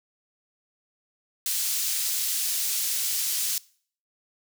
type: high-pass noise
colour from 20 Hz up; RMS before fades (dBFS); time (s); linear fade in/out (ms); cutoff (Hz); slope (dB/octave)
pink; -27; 1.46-3.58; 2; 5200; 12
effects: noise-tail reverb RT60 0.5 s tail -22 dB re dry